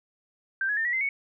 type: tone with pitch steps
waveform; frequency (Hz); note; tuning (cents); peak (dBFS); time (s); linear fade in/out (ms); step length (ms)
sine; 1568 / 1680.5 / 1801.2 / 1930.4 / 2069 / 2217; G6 / G#6 / A6 / B6 / C7 / C#7; 0 / +20 / +40 / -40 / -20 / 0; -24; 0.61-1.09; 2; 80
effects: none

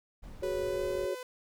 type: noise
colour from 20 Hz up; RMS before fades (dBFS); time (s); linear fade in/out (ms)
brown; -46; 0.22-1.07; 20
type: chord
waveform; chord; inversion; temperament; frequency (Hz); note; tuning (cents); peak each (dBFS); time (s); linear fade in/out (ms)
sine; F# suspended second; none; equal; 370 / 415.3 / 554.4; F#4 / G#4 / C#5; 0 / 0 / 0; -34 / -37 / -34; 0.42-1.15; 10
type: tone with pitch glide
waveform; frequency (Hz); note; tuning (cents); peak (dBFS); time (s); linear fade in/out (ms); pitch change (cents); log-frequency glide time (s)
sawtooth; 493.9 to 503.7; B4 to B4; 0 to +34; -36; 0.43-1.23; 2; +34; 0.61-0.85
effects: none

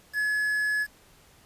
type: tone with quantisation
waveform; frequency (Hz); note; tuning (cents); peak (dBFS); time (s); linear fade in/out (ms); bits
triangle; 1700; G#6; +40; -22; 0.13-0.87; 50; 7
effects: pink hiss -57 dBFS RMS until 1.45 s + resampled to 32000 Hz

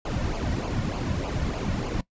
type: noise with flanger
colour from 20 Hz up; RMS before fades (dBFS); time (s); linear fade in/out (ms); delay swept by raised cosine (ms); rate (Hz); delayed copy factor
brown; -28; 0.05-2.01; 5; 0.52 to 2.52; 3.3; -0.65
effects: noise-tail reverb RT60 0.1 s tail -20 dB re dry + resampled to 16000 Hz

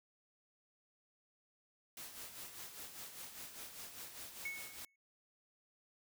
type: noise with tremolo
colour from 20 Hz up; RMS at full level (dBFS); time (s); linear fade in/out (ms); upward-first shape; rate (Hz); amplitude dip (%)
white; -48; 1.97-4.85; 2; sine; 5; 55
type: tone with exponential decay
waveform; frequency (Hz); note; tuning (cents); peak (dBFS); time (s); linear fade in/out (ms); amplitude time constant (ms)
triangle; 2203; C#7; -11; -36; 4.45-4.96; 5; 110
effects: none

